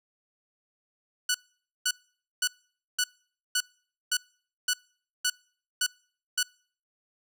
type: tone bursts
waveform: 10% pulse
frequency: 1480 Hz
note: F#6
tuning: in tune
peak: -15 dBFS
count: 10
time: 1.29-6.43 s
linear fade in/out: 5 ms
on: 55 ms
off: 510 ms
effects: noise-tail reverb RT60 0.5 s tail -26 dB re dry